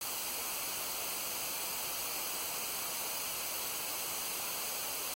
white noise with comb filter, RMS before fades -38 dBFS, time 0.01-5.14 s, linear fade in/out 2 ms, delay 0.55 ms, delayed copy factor -0.55, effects AAC 48 kbps

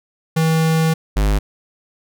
square tone pair in turn, 160.9 / 51.03 Hz, E3 / G#1, -42 / -30 cents, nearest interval octave + minor sixth, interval 1988 cents, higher first, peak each -14 / -14 dBFS, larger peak neither, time 0.36-0.94 / 1.16-1.39 s, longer first, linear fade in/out 10 ms, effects none

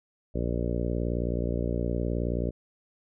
harmonic tone, 59.1 Hz, A#1, 24 cents sharp, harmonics 1 / 2 / 3 / 4 / 5 / 6 / 7 / 8 / 9 / 10, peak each -30 / -33 / -35 / -36 / -37 / -38 / -38 / -39 / -40 / -40 dBFS, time 0.34-2.51 s, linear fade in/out 20 ms, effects none

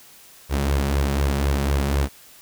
sawtooth tone with flanger, 69.9 Hz, C#2, 15 cents sharp, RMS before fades -21 dBFS, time 0.49-2.09 s, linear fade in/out 50 ms, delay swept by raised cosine 1.8 to 5.4 ms, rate 4 Hz, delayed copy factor +0.6, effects white hiss -48 dBFS RMS until 2.41 s

